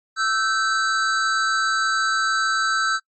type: tone pair together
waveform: square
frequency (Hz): 1318.5 / 1545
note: E6 / G6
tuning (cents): 0 / -26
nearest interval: minor third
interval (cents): 274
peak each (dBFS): -22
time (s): 0.16-3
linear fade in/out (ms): 50
effects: noise-tail reverb RT60 0.1 s tail -26 dB re dry + MP3 32 kbps